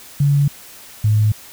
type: tone pair in turn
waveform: sine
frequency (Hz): 142.5 / 106.75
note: C#3 / G#2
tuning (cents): +48 / +48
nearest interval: perfect fourth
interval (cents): 500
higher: first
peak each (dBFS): -11 / -11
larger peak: neither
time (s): 0.2-0.48 / 1.04-1.32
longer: neither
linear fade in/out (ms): 5
effects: white hiss -40 dBFS RMS until 1.52 s

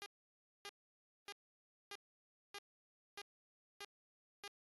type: tone bursts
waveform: 5% pulse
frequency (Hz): 404.9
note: G#4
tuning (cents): -44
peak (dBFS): -36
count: 8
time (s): 0.02-4.478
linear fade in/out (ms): 0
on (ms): 41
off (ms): 590
effects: AAC 32 kbps

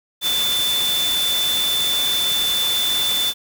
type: tone in noise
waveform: sine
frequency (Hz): 3520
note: A7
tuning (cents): 0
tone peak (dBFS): -18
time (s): 0.21-3.34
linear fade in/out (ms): 50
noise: white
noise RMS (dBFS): -25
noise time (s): 0.21-3.34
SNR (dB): +4
effects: none

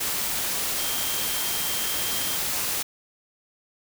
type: tone in noise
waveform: sine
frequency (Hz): 3184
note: G7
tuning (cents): +26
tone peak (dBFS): -35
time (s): 0.78-2.37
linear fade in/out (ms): 10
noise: white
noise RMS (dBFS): -27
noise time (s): 0-2.83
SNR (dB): -11
effects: none

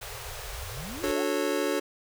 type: band-stop noise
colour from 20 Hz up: pink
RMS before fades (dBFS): -39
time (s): 0.01-1.12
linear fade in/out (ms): 10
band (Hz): 130 to 390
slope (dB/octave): 96
type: exponential sweep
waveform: sine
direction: up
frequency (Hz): 34.65 to 850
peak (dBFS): -38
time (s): 0.44-1.24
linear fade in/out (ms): 20
type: chord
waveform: square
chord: D major seventh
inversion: none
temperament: just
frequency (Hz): 293.7 / 367.1 / 440.5 / 550.6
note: D4 / F#4 / A4 / C#5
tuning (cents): 0 / -14 / +2 / -12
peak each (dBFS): -32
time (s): 1.03-1.8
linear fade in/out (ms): 10
effects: none

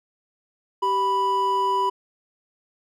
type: tone pair together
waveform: triangle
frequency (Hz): 389.1 / 987.8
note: G4 / B5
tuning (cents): -13 / 0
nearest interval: octave + major third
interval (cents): 1613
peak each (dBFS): -25 / -18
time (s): 0.82-1.9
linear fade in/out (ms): 10
effects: none

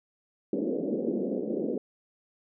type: band-pass noise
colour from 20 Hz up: pink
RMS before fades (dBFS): -30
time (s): 0.53-1.78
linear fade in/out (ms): 2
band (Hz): 200 to 530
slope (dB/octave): 48
effects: none

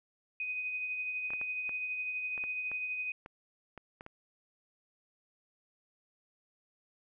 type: tone with tremolo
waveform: sine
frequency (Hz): 2500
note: D#7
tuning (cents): +8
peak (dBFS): -32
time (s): 0.4-3.12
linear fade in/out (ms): 2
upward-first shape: triangle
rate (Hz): 12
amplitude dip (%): 40
type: clicks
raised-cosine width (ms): 0.5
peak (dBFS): -31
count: 11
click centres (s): 1.305 / 1.335 / 1.414 / 1.693 / 2.378 / 2.439 / 2.716 / 3.261 / 3.777 / 4.009 / 4.064
effects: none

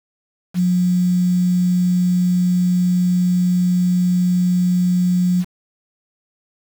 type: tone with quantisation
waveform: sine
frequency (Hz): 179.6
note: F3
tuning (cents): +49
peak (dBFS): -13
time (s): 0.54-5.45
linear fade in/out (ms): 50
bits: 6
effects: none

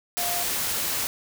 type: tone in noise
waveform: sine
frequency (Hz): 702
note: F5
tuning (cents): +9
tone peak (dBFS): -31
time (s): 0.18-0.43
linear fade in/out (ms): 0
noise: white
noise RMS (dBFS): -27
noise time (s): 0.17-1.07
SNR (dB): -7
effects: none

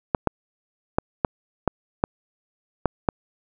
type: clicks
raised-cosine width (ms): 1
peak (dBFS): -4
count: 8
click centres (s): 0.148 / 0.273 / 0.985 / 1.248 / 1.677 / 2.039 / 2.857 / 3.088
effects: none

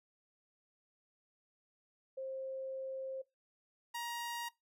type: tone pair in turn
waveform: sine / sawtooth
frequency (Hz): 530 / 944.4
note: C5 / A#5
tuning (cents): +22 / +22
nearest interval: minor seventh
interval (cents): 1000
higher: second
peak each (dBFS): -39 / -35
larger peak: second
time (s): 2.17-3.22 / 3.94-4.49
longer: first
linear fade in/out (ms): 10
effects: noise-tail reverb RT60 0.2 s tail -21 dB re dry

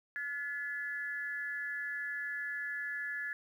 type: tone with amplitude modulation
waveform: sine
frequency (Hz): 1712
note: A6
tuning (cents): -48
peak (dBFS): -32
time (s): 0.16-3.33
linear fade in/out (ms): 0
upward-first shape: sine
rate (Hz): 287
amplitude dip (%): 75
effects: 11-bit

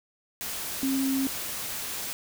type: tone in noise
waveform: sine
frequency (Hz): 268.4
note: C4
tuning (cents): +44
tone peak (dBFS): -24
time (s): 0.83-1.27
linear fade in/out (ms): 0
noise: white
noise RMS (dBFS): -34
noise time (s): 0.41-2.13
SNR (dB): +7
effects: none

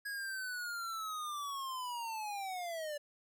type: linear sweep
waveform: square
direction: down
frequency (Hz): 1661.2 to 577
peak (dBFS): -39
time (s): 0.05-2.98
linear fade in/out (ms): 10
effects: none

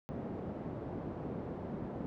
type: band-pass noise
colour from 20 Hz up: pink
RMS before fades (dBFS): -41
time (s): 0.09-2.06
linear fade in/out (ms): 0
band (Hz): 120 to 550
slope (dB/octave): 12
effects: none

